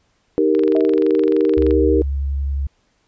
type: chord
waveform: sine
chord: Eb major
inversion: none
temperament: equal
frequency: 311.1 / 392 / 466.2 Hz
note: Eb4 / G4 / Bb4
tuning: 0 / 0 / 0 cents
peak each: -17 dBFS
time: 0.38-2.02 s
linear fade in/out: 0 ms
type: click train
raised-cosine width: 0.3 ms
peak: -17 dBFS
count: 28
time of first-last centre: 0.55-1.709 s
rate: 23.3 Hz
type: tone with exponential decay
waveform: sine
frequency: 640 Hz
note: D#5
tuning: 49 cents sharp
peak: -18 dBFS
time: 0.75-1.1 s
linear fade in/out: 1 ms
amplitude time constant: 75 ms
type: tone with vibrato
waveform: sine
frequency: 69.3 Hz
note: C#2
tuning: in tune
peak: -18 dBFS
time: 1.57-2.67 s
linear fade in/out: 5 ms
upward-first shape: triangle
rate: 11 Hz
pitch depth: 18 cents each way
effects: pink hiss -63 dBFS RMS until 3.07 s + resampled to 16000 Hz